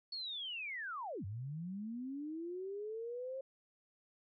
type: linear two-way sweep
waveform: sine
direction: down then up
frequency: 4435 to 91.9 to 539 Hz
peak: -40 dBFS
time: 0.12-3.41 s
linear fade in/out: 5 ms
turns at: 1.25 s
effects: none